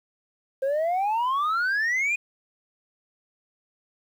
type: exponential sweep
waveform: sine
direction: up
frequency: 523.3 to 2489 Hz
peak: -19 dBFS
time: 0.62-2.16 s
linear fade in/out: 10 ms
effects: tanh soft clip ceiling -21 dBFS + 9-bit